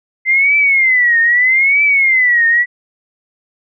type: tone with vibrato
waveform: sine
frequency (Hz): 2064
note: C7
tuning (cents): -24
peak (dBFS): -8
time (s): 0.25-2.66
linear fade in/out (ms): 50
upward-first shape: triangle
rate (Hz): 0.79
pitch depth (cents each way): 210
effects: none